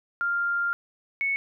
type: tone pair in turn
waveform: sine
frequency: 1396.9 / 2210 Hz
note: F6 / C#7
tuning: 0 / -6 cents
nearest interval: minor sixth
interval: 794 cents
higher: second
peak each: -23 / -23 dBFS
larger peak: neither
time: 0.21-0.73 / 1.21-1.36 s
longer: first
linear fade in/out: 0 ms
effects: none